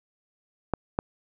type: clicks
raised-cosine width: 1 ms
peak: -10 dBFS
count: 2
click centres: 0.737 / 0.989 s
effects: none